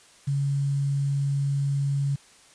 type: tone with quantisation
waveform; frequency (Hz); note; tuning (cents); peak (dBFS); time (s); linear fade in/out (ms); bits
sine; 140; C#3; +18; -22; 0.27-2.16; 10; 8
effects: white hiss -54 dBFS RMS until 2.54 s + resampled to 22050 Hz